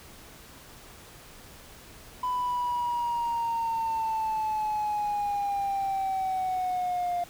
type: linear sweep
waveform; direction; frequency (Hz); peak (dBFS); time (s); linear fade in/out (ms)
triangle; down; 1001 to 700; -23; 2.23-7.24; 5
effects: tanh soft clip ceiling -22 dBFS + pink hiss -49 dBFS RMS until 7.29 s